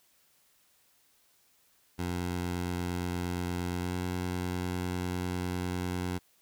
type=tone with pitch glide; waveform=15% pulse; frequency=88.6 to 89.99 Hz; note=F2 to F#2; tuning=+25 to -48 cents; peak=-25 dBFS; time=1.98-6.19 s; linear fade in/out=20 ms; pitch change=+27 cents; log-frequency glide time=3.78-3.92 s; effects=white hiss -67 dBFS RMS until 6.41 s